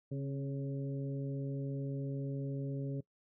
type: harmonic tone with a mistuned harmonic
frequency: 138.59 Hz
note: C#3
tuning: in tune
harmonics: 1 / 2 / 3 / 4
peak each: -36 / -42 / -46 / -49 dBFS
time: 0.11-3.01 s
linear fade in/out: 10 ms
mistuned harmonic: 2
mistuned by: -28 cents
effects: noise-tail reverb RT60 0.1 s tail -21 dB re dry